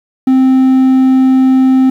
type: tone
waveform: triangle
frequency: 261.4 Hz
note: C4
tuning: 1 cent flat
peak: -3 dBFS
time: 0.27-1.9 s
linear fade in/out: 5 ms
effects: 7-bit